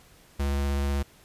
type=tone with vibrato; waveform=square; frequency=70 Hz; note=C#2; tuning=18 cents sharp; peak=-25 dBFS; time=0.39-1.03 s; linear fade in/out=10 ms; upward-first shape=triangle; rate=16 Hz; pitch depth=16 cents each way; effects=pink hiss -56 dBFS RMS until 1.24 s + resampled to 32000 Hz